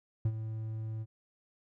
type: tone with ADSR envelope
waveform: triangle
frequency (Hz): 110.3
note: A2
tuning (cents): +5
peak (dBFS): -22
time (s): 0.25-1.06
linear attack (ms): 5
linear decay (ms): 57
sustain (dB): -11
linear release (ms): 43
effects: none